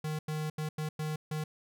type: tone bursts at uneven times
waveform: square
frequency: 154.2 Hz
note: D#3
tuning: 15 cents flat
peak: -33 dBFS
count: 6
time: 0.04-0.19 / 0.28-0.5 / 0.58-0.69 / 0.78-0.89 / 0.99-1.16 / 1.31-1.44 s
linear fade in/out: 5 ms
effects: none